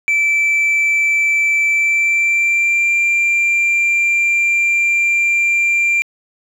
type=tone with pitch glide; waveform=sine; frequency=2324 to 2373 Hz; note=D7 to D7; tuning=-19 to +17 cents; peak=-9 dBFS; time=0.08-6.02 s; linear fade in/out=0 ms; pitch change=+36 cents; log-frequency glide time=1.69-2.93 s; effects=tanh soft clip ceiling -11 dBFS + 8-bit